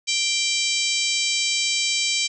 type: harmonic tone with a mistuned harmonic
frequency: 784 Hz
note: G5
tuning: in tune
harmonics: 3 / 4 / 5 / 6 / 7 / 8 / 9 / 10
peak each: -26 / -27 / -28 / -29 / -29 / -30 / -31 / -31 dBFS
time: 0.07-2.28 s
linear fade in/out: 20 ms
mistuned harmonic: 9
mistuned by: +16 cents
effects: none